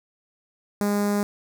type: tone with notch filter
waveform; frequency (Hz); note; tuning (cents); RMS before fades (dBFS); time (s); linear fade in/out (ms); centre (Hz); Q
sawtooth; 204.6; G#3; -26; -23; 0.81-1.23; 0; 3000; 0.71
effects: none